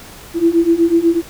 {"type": "beating tone pair", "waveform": "sine", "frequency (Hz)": [330.5, 338.6], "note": ["E4", "E4"], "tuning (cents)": [5, 46], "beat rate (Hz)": 8.1, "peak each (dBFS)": [-14, -12], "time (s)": [0.34, 1.22], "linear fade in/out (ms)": 50, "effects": ["pink hiss -37 dBFS RMS until 1.29 s"]}